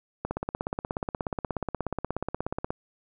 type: click train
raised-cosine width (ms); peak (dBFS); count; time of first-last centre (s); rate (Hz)
1; -15; 42; 0.25-2.705; 16.7
effects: none